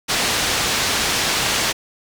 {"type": "low-pass noise", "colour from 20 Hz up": "white", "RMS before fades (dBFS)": -20, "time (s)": [0.08, 1.73], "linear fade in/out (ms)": 20, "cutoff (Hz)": 5500, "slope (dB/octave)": 12, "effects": []}